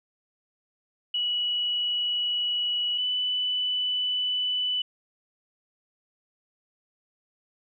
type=tone pair in turn; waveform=sine; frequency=2932 / 2987 Hz; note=F#7 / F#7; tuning=-16 / +16 cents; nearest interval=unison; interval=32 cents; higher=second; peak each=-24 dBFS; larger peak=neither; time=1.14-2.98 / 2.98-4.82 s; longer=neither; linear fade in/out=5 ms; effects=none